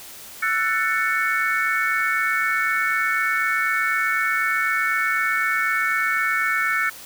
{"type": "chord", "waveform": "sine", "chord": "F# minor seventh", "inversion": "third", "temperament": "just", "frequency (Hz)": [1332, 1480, 1776, 2220], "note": ["E6", "F#6", "A6", "C#7"], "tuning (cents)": [18, 0, 16, 2], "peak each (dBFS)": [-25, -25, -24, -24], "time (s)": [0.42, 6.9], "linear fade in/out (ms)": 10, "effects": ["white hiss -40 dBFS RMS until 7.05 s"]}